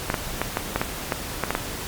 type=clicks; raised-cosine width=0.5 ms; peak=-6 dBFS; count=10; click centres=0.101 / 0.142 / 0.416 / 0.571 / 0.76 / 0.815 / 1.122 / 1.437 / 1.506 / 1.551 s; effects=pink hiss -32 dBFS RMS until 1.87 s + MP3 96 kbps

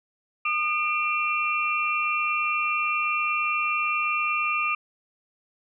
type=tone cluster; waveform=sine; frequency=1218 / 2377 / 2706 Hz; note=D#6 / D7 / E7; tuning=-37 / +20 / +45 cents; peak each=-26 / -27 / -28 dBFS; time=0.45-4.75 s; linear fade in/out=5 ms; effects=none

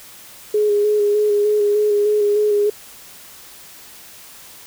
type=tone with vibrato; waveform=sine; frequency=416.7 Hz; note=G#4; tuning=6 cents sharp; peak=-13 dBFS; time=0.54-2.7 s; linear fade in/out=5 ms; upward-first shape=square; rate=3.3 Hz; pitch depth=20 cents each way; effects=white hiss -41 dBFS RMS until 4.66 s

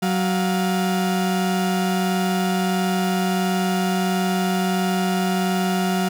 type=tone pair together; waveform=35% pulse; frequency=186.87 / 706 Hz; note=F#3 / F5; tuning=+17 / +19 cents; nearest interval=octave + major seventh; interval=2302 cents; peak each=-18 / -24 dBFS; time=0.02-6.09 s; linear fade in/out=10 ms; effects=none

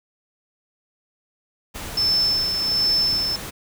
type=noise; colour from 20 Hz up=pink; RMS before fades=-33 dBFS; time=1.74-3.51 s; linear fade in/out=20 ms
type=tone with tremolo; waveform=sine; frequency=5280 Hz; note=E8; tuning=2 cents sharp; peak=-16 dBFS; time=1.97-3.36 s; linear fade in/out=5 ms; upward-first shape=sine; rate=1.3 Hz; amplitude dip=45%
effects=none

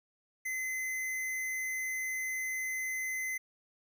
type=tone; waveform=square; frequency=2046 Hz; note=C7; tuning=39 cents flat; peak=-34 dBFS; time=0.45-3.38 s; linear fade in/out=10 ms; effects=none

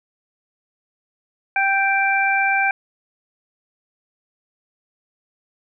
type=harmonic tone; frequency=784 Hz; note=G5; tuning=in tune; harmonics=1 / 2 / 3; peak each=-20 / -20 / -20 dBFS; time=1.56-2.71 s; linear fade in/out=2 ms; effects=none

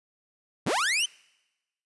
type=linear sweep; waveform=sawtooth; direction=up; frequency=83.2 to 3136 Hz; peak=-20 dBFS; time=0.66-1.06 s; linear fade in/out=10 ms; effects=noise-tail reverb RT60 1.0 s tail -26 dB re dry + resampled to 24000 Hz

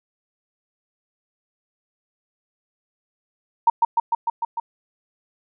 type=tone with echo; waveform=sine; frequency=927 Hz; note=A#5; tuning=10 cents flat; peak=-10 dBFS; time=3.67-3.7 s; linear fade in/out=5 ms; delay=150 ms; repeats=6; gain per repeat=-2 dB; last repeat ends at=4.6 s; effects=none

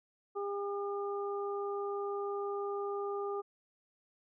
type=harmonic tone; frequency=402.9 Hz; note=G4; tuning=48 cents sharp; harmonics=1 / 2 / 3; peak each=-35 / -43 / -42 dBFS; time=0.35-3.42 s; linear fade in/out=20 ms; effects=none

